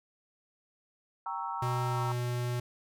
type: chord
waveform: sine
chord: G diminished seventh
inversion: none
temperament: equal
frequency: 784 / 932.3 / 1108.7 / 1318.5 Hz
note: G5 / Bb5 / Db6 / Fb6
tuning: 0 / 0 / 0 / 0 cents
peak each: -40 / -36 / -41 / -39 dBFS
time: 1.26-2.12 s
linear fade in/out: 2 ms
type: tone with pitch glide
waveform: square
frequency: 123.47 to 122.19 Hz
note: B2 to B2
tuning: 0 to -18 cents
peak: -31 dBFS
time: 1.62-2.6 s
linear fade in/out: 5 ms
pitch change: -18 cents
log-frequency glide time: 1.85-2.02 s
effects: none